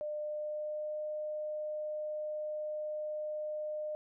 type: tone with pitch glide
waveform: sine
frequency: 601 to 608 Hz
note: D5 to D#5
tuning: +40 to -40 cents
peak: -35 dBFS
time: 0.01-3.95 s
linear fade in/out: 0 ms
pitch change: +20 cents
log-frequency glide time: 0.15-1.01 s
effects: none